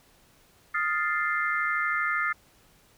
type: chord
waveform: sine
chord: F dominant seventh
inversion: third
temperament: equal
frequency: 1244.5 / 1396.9 / 1760 / 2093 Hz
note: Eb6 / F6 / A6 / C7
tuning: 0 / 0 / 0 / 0 cents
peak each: -30 dBFS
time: 0.74-2.33 s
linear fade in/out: 10 ms
effects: pink hiss -60 dBFS RMS until 2.97 s